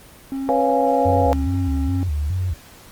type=tone; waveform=triangle; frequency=270.1 Hz; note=C#4; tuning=45 cents flat; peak=-21 dBFS; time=0.32-2.03 s; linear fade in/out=0 ms
type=chord; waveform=sine; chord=C# dominant seventh; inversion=third; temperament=equal; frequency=493.9 / 554.4 / 698.5 / 830.6 Hz; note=B4 / C#5 / E#5 / G#5; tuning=0 / 0 / 0 / 0 cents; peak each=-21 dBFS; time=0.49-1.33 s; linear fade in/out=0 ms
type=tone with vibrato; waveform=sine; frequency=82.41 Hz; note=E2; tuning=in tune; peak=-19 dBFS; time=1.05-2.54 s; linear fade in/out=10 ms; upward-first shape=square; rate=2.4 Hz; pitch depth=190 cents each way
effects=pink hiss -45 dBFS RMS until 2.91 s + Opus 24 kbps